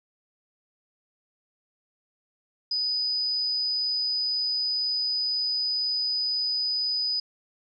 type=tone; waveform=sine; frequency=4981 Hz; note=D#8; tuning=1 cent sharp; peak=-24 dBFS; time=2.71-7.2 s; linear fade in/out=5 ms; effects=none